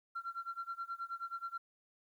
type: tone with tremolo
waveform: sine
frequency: 1367 Hz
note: F6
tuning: 37 cents flat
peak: -35 dBFS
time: 0.15-1.58 s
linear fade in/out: 10 ms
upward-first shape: sine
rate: 9.4 Hz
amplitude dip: 95%
effects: tanh soft clip ceiling -34 dBFS + 12-bit